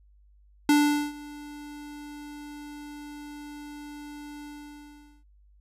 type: tone with ADSR envelope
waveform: square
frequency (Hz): 293.7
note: D4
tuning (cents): 0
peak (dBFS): -17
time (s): 0.69-5.24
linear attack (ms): 3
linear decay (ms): 430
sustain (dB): -23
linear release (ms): 800
effects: added 50 Hz sine -55 dBFS peak until 5.6 s + resampled to 32000 Hz